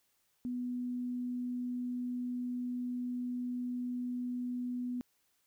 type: tone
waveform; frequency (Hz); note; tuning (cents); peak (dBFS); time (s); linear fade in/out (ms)
sine; 246.9; B3; 0; -34; 0.45-5.01; 0
effects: white hiss -75 dBFS RMS until 5.46 s